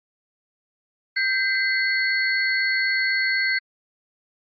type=tone cluster; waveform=sine; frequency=1574 / 2042 / 4382 Hz; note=G6 / C7 / C#8; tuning=+7 / -43 / -21 cents; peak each=-24 / -22 / -27 dBFS; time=1.16-3.59 s; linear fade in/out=10 ms; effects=Opus 32 kbps